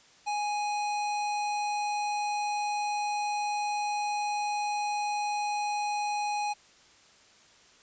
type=tone; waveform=square; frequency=830.6 Hz; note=G#5; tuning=in tune; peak=-29 dBFS; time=0.26-6.54 s; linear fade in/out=20 ms; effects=white hiss -58 dBFS RMS until 7.82 s + resampled to 16000 Hz